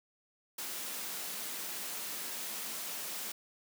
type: high-pass noise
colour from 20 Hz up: white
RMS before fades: -40 dBFS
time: 0.58-3.32 s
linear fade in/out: 5 ms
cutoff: 160 Hz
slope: 48 dB/octave
effects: none